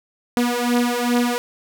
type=beating tone pair; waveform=sawtooth; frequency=240.7 / 243.2 Hz; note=B3 / B3; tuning=-44 / -26 cents; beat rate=2.5 Hz; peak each=-17 / -16 dBFS; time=0.37-1.38 s; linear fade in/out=0 ms; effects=none